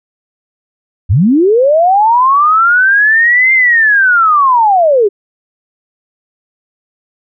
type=linear two-way sweep; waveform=sine; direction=up then down; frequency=73.42 to 2105 to 381.5 Hz; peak=-5 dBFS; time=1.09-5.09 s; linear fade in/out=20 ms; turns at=3.53 s; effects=none